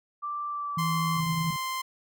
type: tone with pitch glide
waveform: sine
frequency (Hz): 1174.7 to 1138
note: D6 to C#6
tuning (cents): 0 to +45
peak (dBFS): -30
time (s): 0.22-1.21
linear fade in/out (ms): 20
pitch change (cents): -55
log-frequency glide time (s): 0.48-1.02
type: tone with vibrato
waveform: sine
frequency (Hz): 163.5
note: E3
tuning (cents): -14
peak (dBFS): -27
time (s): 0.77-1.51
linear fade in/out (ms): 5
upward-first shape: sine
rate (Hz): 12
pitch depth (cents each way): 9
type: tone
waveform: sawtooth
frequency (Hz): 1044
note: C6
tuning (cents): -4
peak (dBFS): -26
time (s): 0.78-1.82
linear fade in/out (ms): 10
type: tone bursts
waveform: sine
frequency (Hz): 146.83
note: D3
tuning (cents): 0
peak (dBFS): -34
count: 7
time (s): 1.17-1.562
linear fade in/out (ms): 2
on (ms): 38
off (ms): 21
effects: none